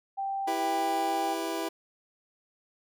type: tone with pitch glide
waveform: sine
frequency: 784 to 791.7 Hz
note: G5 to G5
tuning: 0 to +17 cents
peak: -29 dBFS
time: 0.17-1.35 s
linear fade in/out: 20 ms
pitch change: +17 cents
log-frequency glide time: 0.59-0.71 s
type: chord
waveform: 25% pulse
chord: E minor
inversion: none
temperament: just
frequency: 329.6 / 395.6 / 494.4 Hz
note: E4 / G4 / B4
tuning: 0 / +16 / +2 cents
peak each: -29 / -32 / -35 dBFS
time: 0.47-1.69 s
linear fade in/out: 10 ms
effects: none